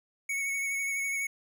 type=tone with vibrato; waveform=square; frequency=2217 Hz; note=C#7; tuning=in tune; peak=-30 dBFS; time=0.29-1.27 s; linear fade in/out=5 ms; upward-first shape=triangle; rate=12 Hz; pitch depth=26 cents each way; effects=none